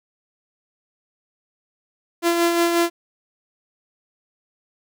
sawtooth tone with tremolo, 340.9 Hz, F4, 42 cents flat, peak -11 dBFS, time 2.22-2.9 s, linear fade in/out 50 ms, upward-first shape sine, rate 5.6 Hz, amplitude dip 40%, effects none

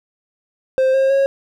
triangle tone with pitch steps, 524 / 535.3 / 546.9 Hz, C5 / C5 / C#5, +2 / +39 / -23 cents, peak -10 dBFS, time 0.78-1.26 s, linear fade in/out 0 ms, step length 160 ms, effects none

